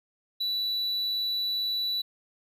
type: tone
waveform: triangle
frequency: 3951 Hz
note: B7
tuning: in tune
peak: -25 dBFS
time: 0.4-2.02 s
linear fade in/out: 10 ms
effects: none